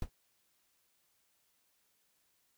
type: noise with exponential decay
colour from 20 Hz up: brown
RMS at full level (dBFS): -30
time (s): 0.02-0.1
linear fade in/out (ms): 2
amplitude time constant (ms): 17
effects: white hiss -75 dBFS RMS until 2.57 s